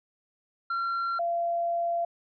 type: tone pair in turn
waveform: triangle / sine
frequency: 1369 / 684.5 Hz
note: F6 / F5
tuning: -35 / -35 cents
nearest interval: octave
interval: 1200 cents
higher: first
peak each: -25 dBFS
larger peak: neither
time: 0.7-1.19 / 1.19-2.05 s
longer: second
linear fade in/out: 5 ms
effects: resampled to 11025 Hz